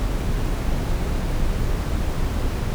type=noise; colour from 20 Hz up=brown; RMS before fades=-22 dBFS; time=0-2.74 s; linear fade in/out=0 ms; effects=none

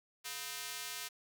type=tone with high-pass filter; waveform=square; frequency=140.9 Hz; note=C#3; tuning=29 cents sharp; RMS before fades=-43 dBFS; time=0.24-1.09 s; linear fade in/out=20 ms; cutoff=2300 Hz; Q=0.51; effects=none

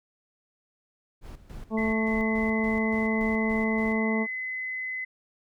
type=noise with tremolo; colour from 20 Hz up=brown; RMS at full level=-40 dBFS; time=1.21-4.01 s; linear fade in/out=50 ms; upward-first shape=square; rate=3.5 Hz; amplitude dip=75%
type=harmonic tone; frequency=220 Hz; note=A3; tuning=in tune; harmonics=1 / 2 / 3 / 4 / 5; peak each=-25 / -31 / -35 / -37 / -39 dBFS; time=1.7-4.27 s; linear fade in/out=50 ms
type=tone; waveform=sine; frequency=2030 Hz; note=B6; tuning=47 cents sharp; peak=-30 dBFS; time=1.77-5.05 s; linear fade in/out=10 ms
effects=none

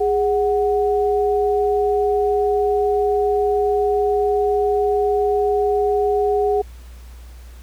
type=tone pair together; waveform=sine; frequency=412.8 / 740 Hz; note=G#4 / F#5; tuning=-10 / 0 cents; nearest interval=minor seventh; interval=1010 cents; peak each=-16 / -21 dBFS; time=0-6.62 s; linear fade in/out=10 ms; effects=added 60 Hz sine -36 dBFS peak until 7.62 s + pink hiss -50 dBFS RMS until 7.62 s

